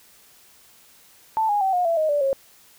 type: tone with pitch steps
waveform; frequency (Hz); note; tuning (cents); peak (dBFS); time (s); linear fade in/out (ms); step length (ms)
sine; 883 / 823.9 / 768.7 / 717.2 / 669.2 / 624.4 / 582.6 / 543.6; A5 / G#5 / G5 / F5 / E5 / D#5 / D5 / C#5; +6 / -14 / -34 / +46 / +26 / +6 / -14 / -34; -18; 1.37-2.33; 0; 120
effects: white hiss -53 dBFS RMS until 2.78 s